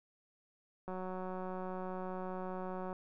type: click train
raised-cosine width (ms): 1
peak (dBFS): -29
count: 380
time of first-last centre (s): 0.88-2.929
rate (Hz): 185
effects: none